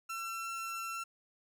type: tone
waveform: 30% pulse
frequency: 1349 Hz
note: E6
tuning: 40 cents sharp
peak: -35 dBFS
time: 0.09-1.04 s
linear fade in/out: 10 ms
effects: none